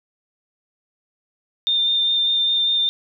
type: tone with vibrato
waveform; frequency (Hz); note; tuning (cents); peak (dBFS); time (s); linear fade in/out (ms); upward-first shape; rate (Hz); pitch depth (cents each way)
sine; 3611; A7; +44; -16; 1.67-2.89; 0; square; 5; 9
effects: none